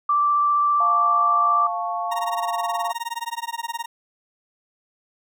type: tone with vibrato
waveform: sine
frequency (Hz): 1170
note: D6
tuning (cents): -7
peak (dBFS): -16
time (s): 0.09-1.67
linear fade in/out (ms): 5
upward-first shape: sine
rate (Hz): 15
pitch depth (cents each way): 8
type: chord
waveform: sine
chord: F augmented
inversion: none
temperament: equal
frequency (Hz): 698.5 / 880 / 1108.7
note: F5 / A5 / C#6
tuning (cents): 0 / 0 / 0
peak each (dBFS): -26 / -30 / -28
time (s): 0.8-2.92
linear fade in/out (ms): 5
type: tone with tremolo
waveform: 40% pulse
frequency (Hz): 932.3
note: A#5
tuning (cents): 0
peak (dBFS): -23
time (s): 2.11-3.86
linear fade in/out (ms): 10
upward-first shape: sine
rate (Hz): 19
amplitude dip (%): 100
effects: none